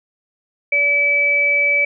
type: tone pair together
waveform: sine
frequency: 575 / 2300 Hz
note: D5 / D7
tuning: -37 / -37 cents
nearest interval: 2 octaves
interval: 2400 cents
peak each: -24 / -13 dBFS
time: 0.72-1.85 s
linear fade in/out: 5 ms
effects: none